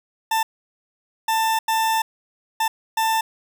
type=tone bursts at uneven times; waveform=40% pulse; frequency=890 Hz; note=A5; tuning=20 cents sharp; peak=-17 dBFS; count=5; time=0.31-0.43 / 1.28-1.59 / 1.68-2.02 / 2.6-2.68 / 2.97-3.21 s; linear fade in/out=5 ms; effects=none